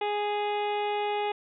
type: harmonic tone with a mistuned harmonic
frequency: 414.4 Hz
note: G#4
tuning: 4 cents flat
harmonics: 1 / 2 / 3 / 4 / 5 / 6 / 7 / 8 / 9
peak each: -30 / -29 / -44 / -47 / -41 / -41 / -43 / -45 / -53 dBFS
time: 0.01-1.32 s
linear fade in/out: 5 ms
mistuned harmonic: 8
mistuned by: +47 cents
effects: none